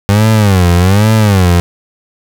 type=tone with vibrato; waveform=30% pulse; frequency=98 Hz; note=G2; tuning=in tune; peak=-3 dBFS; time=0.09-1.6 s; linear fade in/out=0 ms; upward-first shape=sine; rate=1.2 Hz; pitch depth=210 cents each way; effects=none